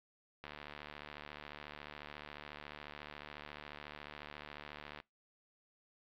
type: click train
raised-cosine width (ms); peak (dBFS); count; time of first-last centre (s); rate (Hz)
0.3; -30; 339; 0.44-5.001; 74.1
effects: noise-tail reverb RT60 0.2 s tail -24 dB re dry + low-pass 4000 Hz 12 dB/octave